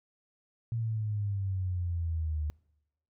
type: exponential sweep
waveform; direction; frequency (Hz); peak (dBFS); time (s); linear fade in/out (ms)
sine; down; 116.54 to 74.5; -29; 0.72-2.5; 0
effects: noise-tail reverb RT60 0.9 s tail -26 dB re dry